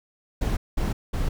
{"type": "noise bursts", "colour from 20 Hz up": "brown", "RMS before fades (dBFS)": -24, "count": 3, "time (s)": [0.41, 1.29], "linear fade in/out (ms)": 10, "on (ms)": 160, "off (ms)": 200, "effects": []}